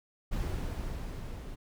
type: noise with level ramp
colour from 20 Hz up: brown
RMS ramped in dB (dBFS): -32 to -42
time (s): 0.31-1.56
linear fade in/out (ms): 20
effects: none